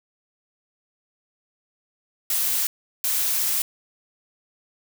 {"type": "noise bursts at uneven times", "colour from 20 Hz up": "blue", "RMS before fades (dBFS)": -23, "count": 2, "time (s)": [[2.3, 2.67], [3.04, 3.62]], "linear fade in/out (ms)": 2, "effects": []}